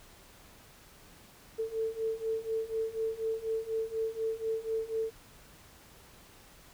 sine beating tone pair, 443.7 / 447.8 Hz, A4 / A4, +14 / +30 cents, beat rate 4.1 Hz, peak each -35 / -33 dBFS, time 1.58-5.11 s, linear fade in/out 20 ms, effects pink hiss -56 dBFS RMS until 6.73 s

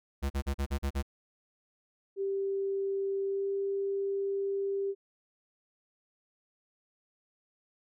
square tone bursts, 69.3 Hz, C#2, in tune, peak -29 dBFS, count 7, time 0.22-1.027 s, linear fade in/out 20 ms, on 81 ms, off 40 ms
sine tone with pitch glide, 392 to 394.7 Hz, G4 to G4, 0 to +12 cents, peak -29 dBFS, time 2.16-4.95 s, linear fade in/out 50 ms, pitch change +12 cents, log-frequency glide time 3.26-3.47 s
effects none

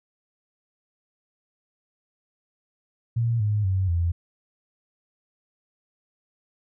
sine tone with pitch steps, 116.54 / 105.03 / 94.66 / 85.31 Hz, A#2 / G#2 / F#2 / F2, 0 / +20 / +40 / -40 cents, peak -20 dBFS, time 3.16-4.12 s, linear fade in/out 10 ms, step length 240 ms, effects none

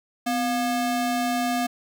square ring-modulated tone, 480.2 Hz, B4, 49 cents flat, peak -20 dBFS, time 0.26-1.67 s, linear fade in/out 10 ms, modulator 228 Hz, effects none

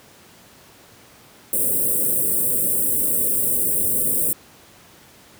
white band-stop noise, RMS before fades -20 dBFS, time 1.53-4.33 s, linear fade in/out 2 ms, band 580 to 8100 Hz, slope 96 dB/octave, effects pink hiss -48 dBFS RMS until 5.39 s + high-pass 100 Hz 12 dB/octave

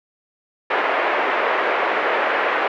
pink band-pass noise, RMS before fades -20 dBFS, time 0.7-2.68 s, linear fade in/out 5 ms, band 430 to 2300 Hz, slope 24 dB/octave, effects none

